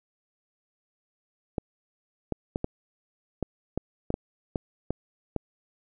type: clicks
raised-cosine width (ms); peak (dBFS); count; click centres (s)
2; -14; 11; 1.582 / 2.323 / 2.559 / 2.644 / 3.427 / 3.776 / 4.104 / 4.141 / 4.558 / 4.906 / 5.363
effects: none